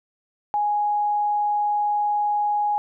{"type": "tone", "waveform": "sine", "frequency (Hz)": 830.6, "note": "G#5", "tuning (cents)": 0, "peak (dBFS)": -19, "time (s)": [0.54, 2.78], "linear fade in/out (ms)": 0, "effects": []}